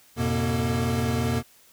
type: tone cluster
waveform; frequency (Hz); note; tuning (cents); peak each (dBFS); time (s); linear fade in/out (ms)
square; 87.6 / 108 / 126.2 / 237.3 / 448.8; F2 / A2 / B2 / A#3 / A4; +6 / -32 / +38 / +31 / +34; -30 / -35 / -28 / -28 / -34; 0.16-1.43; 50
effects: white hiss -56 dBFS RMS until 1.72 s